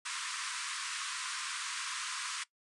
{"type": "band-pass noise", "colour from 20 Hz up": "pink", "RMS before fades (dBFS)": -39, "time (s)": [0.05, 2.44], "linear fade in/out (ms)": 10, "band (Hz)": [1000, 9800], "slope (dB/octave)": 96, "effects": ["noise-tail reverb RT60 0.1 s tail -19 dB re dry"]}